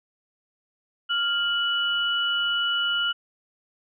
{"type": "tone pair together", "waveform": "sine", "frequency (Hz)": [1400, 2949], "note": ["F6", "F#7"], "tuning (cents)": [4, -6], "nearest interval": "octave + minor second", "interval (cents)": 1290, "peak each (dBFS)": [-25, -24], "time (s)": [1.09, 3.13], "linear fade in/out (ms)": 20, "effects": []}